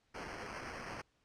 blue noise with sample-and-hold, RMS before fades -45 dBFS, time 0.14-1.02 s, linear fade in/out 10 ms, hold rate 3675 Hz, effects pink hiss -75 dBFS RMS until 1.24 s + low-pass 6000 Hz 12 dB/octave

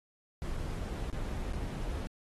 brown noise with dropouts, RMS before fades -36 dBFS, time 0.42-2.07 s, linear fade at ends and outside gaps 0 ms, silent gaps 0.566-0.57 / 1.1-1.128 / 1.525-1.534 s, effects AAC 32 kbps

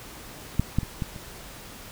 clicks, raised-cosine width 5 ms, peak -8 / -9 / -21 / -15 / -28 dBFS, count 5, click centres 0.596 / 0.786 / 0.832 / 1.022 / 1.162 s, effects pink hiss -43 dBFS RMS until 1.91 s

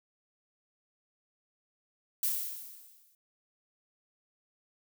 violet noise with exponential decay, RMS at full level -28 dBFS, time 2.23-3.15 s, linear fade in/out 2 ms, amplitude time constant 200 ms, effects none

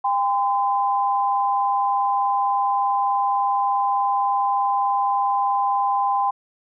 sine tone pair together, 800.6 / 1024 Hz, G5 / C6, +36 / -38 cents, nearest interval major third, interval 426 cents, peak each -20 / -21 dBFS, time 0.04-6.31 s, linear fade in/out 10 ms, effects none

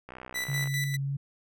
click train, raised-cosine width 0.5 ms, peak -27 dBFS, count 38, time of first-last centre 0.09-0.674 s, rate 63.4 Hz
sawtooth tone with tremolo, 1980 Hz, B6, 4 cents sharp, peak -26 dBFS, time 0.34-0.97 s, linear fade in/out 20 ms, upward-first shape square, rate 5 Hz, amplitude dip 55%
sine tone with vibrato, 138.59 Hz, C#3, in tune, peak -28 dBFS, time 0.48-1.17 s, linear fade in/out 10 ms, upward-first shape sine, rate 3.4 Hz, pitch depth 11 cents each way
effects none

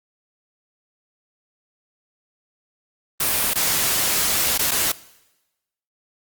white noise with dropouts, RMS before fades -20 dBFS, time 3.2-4.92 s, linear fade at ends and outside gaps 5 ms, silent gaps 3.536-3.554 / 4.578-4.591 / 4.71-4.715 s, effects noise-tail reverb RT60 1.0 s tail -20 dB re dry + Opus 32 kbps

